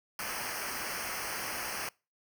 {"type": "noise with comb filter", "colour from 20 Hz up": "pink", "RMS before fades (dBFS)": -37, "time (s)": [0.19, 1.89], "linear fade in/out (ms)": 2, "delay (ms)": 0.27, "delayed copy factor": -0.9, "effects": ["noise-tail reverb RT60 0.3 s tail -25 dB re dry"]}